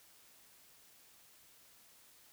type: silence
effects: white hiss -63 dBFS RMS until 2.32 s